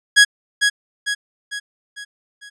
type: tone with echo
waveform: sawtooth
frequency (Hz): 1661.2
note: G#6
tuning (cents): 0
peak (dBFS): -3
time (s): 0.16-0.25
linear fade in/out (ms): 20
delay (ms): 450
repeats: 5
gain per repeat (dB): -6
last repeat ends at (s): 2.5
effects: resampled to 22050 Hz